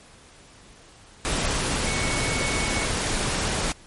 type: tone in noise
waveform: sine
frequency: 2217 Hz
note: C#7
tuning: in tune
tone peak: -30 dBFS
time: 1.87-2.85 s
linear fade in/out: 0 ms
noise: pink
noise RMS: -25 dBFS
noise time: 1.25-3.72 s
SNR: -8 dB
effects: pink hiss -50 dBFS RMS until 3.86 s + MP3 48 kbps